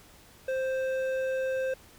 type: tone with hard clipping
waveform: sine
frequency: 524 Hz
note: C5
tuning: 2 cents sharp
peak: -29 dBFS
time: 0.48-1.74 s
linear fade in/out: 5 ms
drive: 9 dB
effects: pink hiss -55 dBFS RMS until 1.98 s